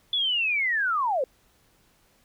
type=linear sweep; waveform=sine; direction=down; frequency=3475 to 485.4 Hz; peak=-22 dBFS; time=0.13-1.24 s; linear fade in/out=2 ms; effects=pink hiss -63 dBFS RMS until 2.24 s